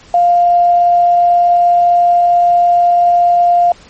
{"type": "tone with quantisation", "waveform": "sine", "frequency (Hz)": 700, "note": "F5", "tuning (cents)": 4, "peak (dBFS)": -6, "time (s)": [0.14, 3.72], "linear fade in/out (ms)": 2, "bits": 6, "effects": ["pink hiss -41 dBFS RMS until 3.89 s", "MP3 32 kbps"]}